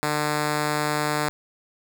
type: tone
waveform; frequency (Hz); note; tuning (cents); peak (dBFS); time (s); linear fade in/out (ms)
5% pulse; 150; D3; +37; -11; 0.03-1.29; 0
effects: none